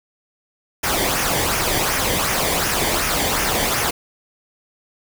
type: noise with flanger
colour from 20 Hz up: pink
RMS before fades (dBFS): -20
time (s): 0.83-3.91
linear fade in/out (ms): 10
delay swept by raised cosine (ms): 0.24 to 0.77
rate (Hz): 2.7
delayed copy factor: -0.55
effects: none